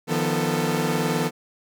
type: tone cluster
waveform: sawtooth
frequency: 154.3 / 173.5 / 245.8 / 443.6 Hz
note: D#3 / F3 / B3 / A4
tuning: -14 / -11 / -8 / +14 cents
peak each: -23 dBFS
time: 0.07-1.31 s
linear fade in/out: 50 ms
effects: none